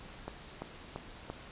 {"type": "click train", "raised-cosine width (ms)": 1, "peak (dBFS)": -24, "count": 4, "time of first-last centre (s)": [0.28, 1.3], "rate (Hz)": 2.94, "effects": ["pink hiss -50 dBFS RMS until 1.51 s", "resampled to 8000 Hz"]}